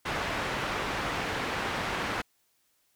white low-pass noise, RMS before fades -32 dBFS, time 0.05-2.22 s, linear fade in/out 10 ms, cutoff 1900 Hz, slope 12 dB/octave, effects white hiss -71 dBFS RMS until 2.95 s

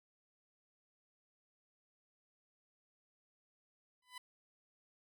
15% pulse tone with exponential growth, 1000 Hz, B5, 21 cents sharp, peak -37 dBFS, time 4.02-4.18 s, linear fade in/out 5 ms, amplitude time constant 34 ms, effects none

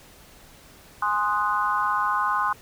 sine chord, Ab dominant seventh, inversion none, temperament equal, 830.6 / 1046.5 / 1244.5 / 1480 Hz, Ab5 / C6 / Eb6 / Gb6, 0 / 0 / 0 / 0 cents, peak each -29 / -24 / -26 / -29 dBFS, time 1.02-2.53 s, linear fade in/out 5 ms, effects pink hiss -50 dBFS RMS until 2.61 s

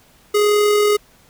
square tone with amplitude modulation, 416.3 Hz, G#4, 4 cents sharp, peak -12 dBFS, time 0.34-0.97 s, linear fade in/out 10 ms, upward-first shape sine, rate 41.3 Hz, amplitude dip 25%, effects pink hiss -52 dBFS RMS until 1.29 s

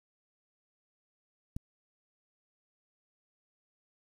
click, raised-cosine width 5 ms, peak -24 dBFS, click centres 1.565 s, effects 9-bit

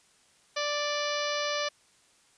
harmonic tone with a mistuned harmonic, 587.3 Hz, D5, in tune, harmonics 1 / 2 / 3 / 4 / 5 / 6 / 7 / 8 / 9 / 10, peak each -32 / -35 / -37 / -38 / -39 / -40 / -40 / -41 / -42 / -42 dBFS, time 0.56-1.69 s, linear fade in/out 10 ms, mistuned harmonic 9, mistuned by -18 cents, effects white hiss -63 dBFS RMS until 2.37 s + resampled to 22050 Hz

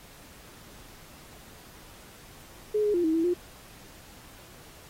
sine tone with pitch steps, 423.2 / 416.7 / 348.5 / 319 / 327.9 / 353.3 Hz, G#4 / G#4 / F4 / D#4 / E4 / F4, +33 / +6 / -4 / +43 / -9 / +20 cents, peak -22 dBFS, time 2.74-3.34 s, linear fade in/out 10 ms, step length 100 ms, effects pink hiss -51 dBFS RMS until 4.89 s + AAC 48 kbps

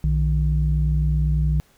sine tone pair together, 61 / 152.87 Hz, B1 / D#3, -21 / -30 cents, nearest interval octave + major third, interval 1591 cents, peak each -18 / -20 dBFS, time 0.04-1.6 s, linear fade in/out 0 ms, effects tanh soft clip ceiling -10 dBFS + pink hiss -58 dBFS RMS until 1.77 s

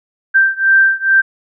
sine beating tone pair, 1568 / 1570.3 Hz, G6 / G6, 0 / +3 cents, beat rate 2.3 Hz, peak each -11 / -12 dBFS, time 0.34-1.22 s, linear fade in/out 20 ms, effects none

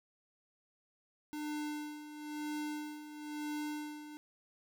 square tone with tremolo, 299.9 Hz, D4, 36 cents sharp, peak -37 dBFS, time 1.33-4.17 s, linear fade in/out 0 ms, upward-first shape sine, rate 1 Hz, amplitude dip 70%, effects none

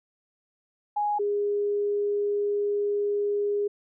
sine tone pair in turn, 830.6 / 409.8 Hz, G#5 / G#4, 0 / -23 cents, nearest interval octave, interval 1223 cents, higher first, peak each -23 dBFS, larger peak neither, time 0.96-1.19 / 1.19-3.68 s, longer second, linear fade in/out 10 ms, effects none

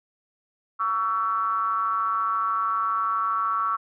triangle ring-modulated tone, 103.1 Hz, G#2, 12 cents flat, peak -17 dBFS, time 0.79-3.77 s, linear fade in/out 20 ms, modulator 1230 Hz, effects none

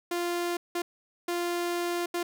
sawtooth tone bursts at uneven times, 348 Hz, F4, 6 cents flat, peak -24 dBFS, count 4, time 0.11-0.57 / 0.75-0.82 / 1.28-2.06 / 2.14-2.23 s, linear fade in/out 5 ms, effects none

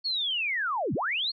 sine linear two-way sweep, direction down then up, 4438 to 98 to 4438 Hz, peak -26 dBFS, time 0.04-1.32 s, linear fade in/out 20 ms, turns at 0.94 s, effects none

